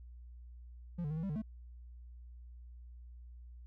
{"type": "tone with pitch steps", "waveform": "triangle", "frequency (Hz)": [173.3, 146.9, 156.3, 162.1, 196.1, 149.7, 217.8], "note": ["F3", "D3", "D#3", "E3", "G3", "D3", "A3"], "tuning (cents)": [-13, 1, 8, -29, 1, 33, -17], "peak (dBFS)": -33, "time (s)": [0.98, 1.421], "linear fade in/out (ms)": 10, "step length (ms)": 63, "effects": ["added 60 Hz sine -49 dBFS peak until 3.66 s"]}